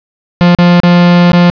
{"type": "tone with dropouts", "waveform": "45% pulse", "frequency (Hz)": 175.2, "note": "F3", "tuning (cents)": 6, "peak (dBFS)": -3, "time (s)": [0.41, 1.5], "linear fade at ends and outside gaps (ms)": 0, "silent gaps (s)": [[0.549, 0.587], [0.801, 0.834], [1.318, 1.332]], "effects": ["resampled to 11025 Hz", "7-bit"]}